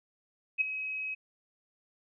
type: tone with ADSR envelope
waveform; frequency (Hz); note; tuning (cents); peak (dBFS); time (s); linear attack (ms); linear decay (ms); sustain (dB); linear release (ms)
sine; 2547; D#7; +40; -21; 0.58-1.15; 31; 10; -12; 15
effects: none